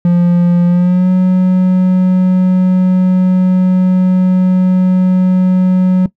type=tone with pitch glide; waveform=triangle; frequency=174.61 to 184.35 Hz; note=F3 to F#3; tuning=0 to -6 cents; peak=-4 dBFS; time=0.05-6.06 s; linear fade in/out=2 ms; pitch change=+94 cents; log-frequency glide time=0.66-1.1 s; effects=noise-tail reverb RT60 0.1 s tail -17 dB re dry